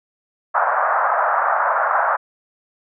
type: band-pass noise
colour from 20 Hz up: white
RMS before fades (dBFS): -18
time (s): 0.54-2.17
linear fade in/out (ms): 20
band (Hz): 600 to 1500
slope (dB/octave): 48
effects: none